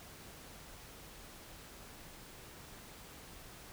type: silence
effects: pink hiss -53 dBFS RMS until 3.72 s